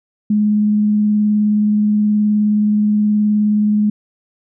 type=tone with vibrato; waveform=sine; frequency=210 Hz; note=G#3; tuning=19 cents sharp; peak=-11 dBFS; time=0.3-3.9 s; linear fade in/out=5 ms; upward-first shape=square; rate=19 Hz; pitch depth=9 cents each way; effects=none